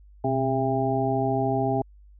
harmonic tone with a mistuned harmonic, 133.5 Hz, C3, 35 cents sharp, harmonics 1 / 2 / 3 / 5 / 6, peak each -28 / -28 / -28 / -28 / -28 dBFS, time 0.24-1.82 s, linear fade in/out 5 ms, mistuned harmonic 1, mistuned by -95 cents, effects added 50 Hz sine -48 dBFS peak until 2.19 s

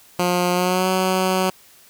10% pulse tone with pitch glide, 178.1 to 186.74 Hz, F3 to F#3, +34 to +16 cents, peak -9 dBFS, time 0.19-1.5 s, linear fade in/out 5 ms, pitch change +82 cents, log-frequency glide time 0.52-0.88 s, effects white hiss -50 dBFS RMS until 1.89 s

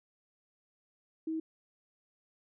sine tone, 320 Hz, D#4, 49 cents sharp, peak -32 dBFS, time 1.27-1.4 s, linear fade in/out 5 ms, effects none

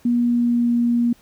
sine tone with pitch glide, 240 to 237.8 Hz, B3 to A#3, -49 to +35 cents, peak -15 dBFS, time 0.05-1.13 s, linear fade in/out 5 ms, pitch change -16 cents, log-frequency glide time 0.2-0.74 s, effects pink hiss -54 dBFS RMS until 1.21 s

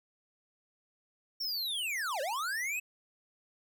square linear two-way sweep, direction down then up, 5540 to 506 to 2626 Hz, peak -33 dBFS, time 1.4-2.8 s, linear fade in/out 10 ms, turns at 2.21 s, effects none

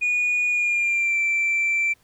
sine tone with pitch glide, 2453 to 2342 Hz, D#7 to D7, -25 to -5 cents, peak -17 dBFS, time 0.01-1.94 s, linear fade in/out 20 ms, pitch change -80 cents, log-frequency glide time 0.49-1.18 s, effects tanh soft clip ceiling -17 dBFS + pink hiss -61 dBFS RMS until 2.03 s

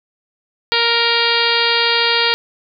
harmonic tone, 467.3 Hz, A#4, 4 cents sharp, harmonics 1 / 2 / 3 / 4 / 5 / 6 / 7 / 8 / 9 / 10, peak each -22 / -22 / -22 / -22 / -22 / -22 / -22 / -22 / -22 / -22 dBFS, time 0.72-2.34 s, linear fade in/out 0 ms, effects none

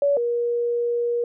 sine tone pair in turn, 568 / 475.8 Hz, C#5 / A#4, +42 / +35 cents, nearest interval minor third, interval 307 cents, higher first, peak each -16 / -20 dBFS, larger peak first, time 0.02-0.17 / 0.17-1.24 s, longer second, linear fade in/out 2 ms, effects none

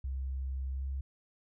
sine tone with pitch glide, 66.2 to 67.4 Hz, C2 to C#2, +21 to -48 cents, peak -33 dBFS, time 0.04-1.01 s, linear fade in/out 5 ms, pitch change +31 cents, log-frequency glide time 0.73-0.85 s, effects none

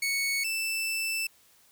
sawtooth tone pair in turn, 2217 / 2652 Hz, C#7 / E7, 0 / +10 cents, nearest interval minor third, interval 310 cents, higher second, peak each -23 / -25 dBFS, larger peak first, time 0.02-0.44 / 0.44-1.27 s, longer second, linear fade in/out 5 ms, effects white hiss -61 dBFS RMS until 1.71 s

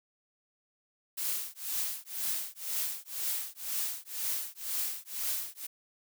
blue noise with tremolo, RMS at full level -31 dBFS, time 1.17-5.67 s, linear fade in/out 10 ms, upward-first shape triangle, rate 2 Hz, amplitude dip 100%, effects none

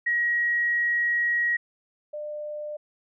sine tone pair in turn, 1900 / 598.5 Hz, A#6 / D5, +33 / +33 cents, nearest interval octave + minor sixth, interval 2000 cents, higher first, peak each -21 / -31 dBFS, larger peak first, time 0.06-1.57 / 2.13-2.77 s, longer first, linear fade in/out 10 ms, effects none

